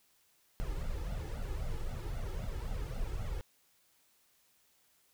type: noise with flanger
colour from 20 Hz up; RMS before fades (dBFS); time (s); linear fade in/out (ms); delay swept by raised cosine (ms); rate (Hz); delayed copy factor
brown; -37; 0.6-3.41; 0; 1.4 to 2.39; 3.8; +0.8
effects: white hiss -70 dBFS RMS until 5.13 s